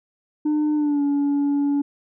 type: tone with pitch glide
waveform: sine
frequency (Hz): 301.4 to 285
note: D4 to C#4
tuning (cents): +45 to +48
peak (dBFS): -15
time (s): 0.45-1.82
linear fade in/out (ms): 10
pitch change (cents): -97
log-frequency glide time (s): 0.75-1.02
effects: tanh soft clip ceiling -17 dBFS